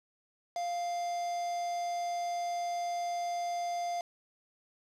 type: tone with quantisation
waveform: triangle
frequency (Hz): 698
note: F5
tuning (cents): -1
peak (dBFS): -30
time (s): 0.56-4.01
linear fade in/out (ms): 2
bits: 7
effects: low-pass 7000 Hz 12 dB/octave